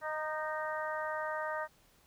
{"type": "harmonic tone with a mistuned harmonic", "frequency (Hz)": 310.1, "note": "D#4", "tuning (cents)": -6, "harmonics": [2, 3, 4, 5, 6], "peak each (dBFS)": [-38, -40, -41, -42, -43], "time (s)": [0.01, 1.68], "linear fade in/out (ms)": 50, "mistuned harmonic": 4, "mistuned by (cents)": -19, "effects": ["pink hiss -66 dBFS RMS until 2.06 s"]}